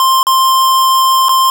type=tone with dropouts; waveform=square; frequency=1051 Hz; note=C6; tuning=7 cents sharp; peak=-8 dBFS; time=0-1.5 s; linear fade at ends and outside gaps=1 ms; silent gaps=0.23-0.268 / 1.285-1.292 s; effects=none